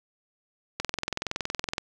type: click train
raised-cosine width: 0.2 ms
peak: -11 dBFS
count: 22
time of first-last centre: 0.8-1.781 s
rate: 21.4 Hz
effects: 8-bit